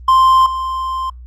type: tone with level steps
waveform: triangle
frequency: 1046.5 Hz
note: C6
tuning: in tune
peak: -5 / -16 dBFS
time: 0.08-1.1 s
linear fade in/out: 5 ms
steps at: 0.46 s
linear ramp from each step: 2 ms
effects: added 61 Hz sine -32 dBFS peak until 1.26 s + Opus 32 kbps